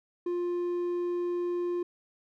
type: tone with hard clipping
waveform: sine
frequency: 351.3 Hz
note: F4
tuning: 10 cents sharp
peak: -29 dBFS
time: 0.26-1.83 s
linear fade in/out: 5 ms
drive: 3 dB
effects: none